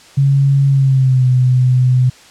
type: tone with pitch glide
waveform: sine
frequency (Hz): 138.4 to 126.91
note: C#3 to B2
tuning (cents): -2 to +48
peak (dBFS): -8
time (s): 0.17-2.1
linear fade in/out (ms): 10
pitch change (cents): -150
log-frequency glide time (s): 0.68-1.27
effects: white hiss -42 dBFS RMS until 2.3 s + low-pass 7000 Hz 12 dB/octave